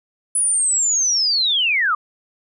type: linear sweep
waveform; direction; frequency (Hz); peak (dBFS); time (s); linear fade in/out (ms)
sine; down; 9990 to 1149; -15; 0.35-1.95; 5
effects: none